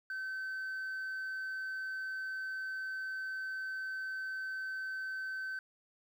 sine tone, 1536 Hz, G6, 36 cents flat, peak -34 dBFS, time 0.1-5.59 s, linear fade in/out 2 ms, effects tanh soft clip ceiling -36 dBFS + 11-bit

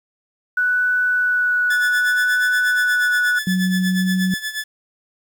sine tone with vibrato, 1480 Hz, F#6, in tune, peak -15 dBFS, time 0.57-3.39 s, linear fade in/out 5 ms, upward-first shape sine, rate 0.65 Hz, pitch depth 10 cents each way
sawtooth tone with tremolo, 1730 Hz, A6, 30 cents flat, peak -18 dBFS, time 1.7-4.64 s, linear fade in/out 5 ms, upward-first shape sine, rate 8.4 Hz, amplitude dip 75%
sine tone with pitch glide, 185 to 186.07 Hz, F#3 to F#3, 0 to +10 cents, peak -16 dBFS, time 3.47-4.34 s, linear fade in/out 2 ms, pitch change +10 cents, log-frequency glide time 3.88-4.13 s
effects 8-bit

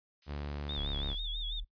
violet noise, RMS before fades -49 dBFS, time 0.22-1.2 s, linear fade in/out 2 ms
sawtooth tone with pitch glide, 72.5 to 70.72 Hz, D2 to C#2, -22 to +35 cents, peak -33 dBFS, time 0.26-1.16 s, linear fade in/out 50 ms, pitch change -43 cents, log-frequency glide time 0.71-0.89 s
sine tone with vibrato, 3520 Hz, A7, in tune, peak -37 dBFS, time 0.69-1.6 s, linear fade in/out 2 ms, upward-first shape sine, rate 6.1 Hz, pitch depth 99 cents each way
sine tone, 38.89 Hz, D#1, in tune, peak -36 dBFS, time 0.76-1.65 s, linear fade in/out 20 ms
effects noise-tail reverb RT60 0.1 s tail -22 dB re dry + resampled to 11025 Hz

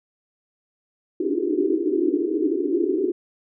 white band-pass noise, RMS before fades -22 dBFS, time 1.2-3.12 s, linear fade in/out 5 ms, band 280 to 410 Hz, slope 96 dB/octave, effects none

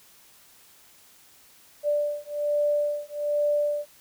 sine beating tone pair, 587.3 / 588.5 Hz, D5 / D5, 0 / +3 cents, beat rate 1.2 Hz, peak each -26 dBFS, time 1.83-3.86 s, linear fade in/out 50 ms, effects white hiss -55 dBFS RMS until 4 s

